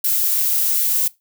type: noise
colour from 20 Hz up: violet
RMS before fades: -18 dBFS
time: 0.04-1.08 s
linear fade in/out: 5 ms
effects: noise-tail reverb RT60 0.2 s tail -20 dB re dry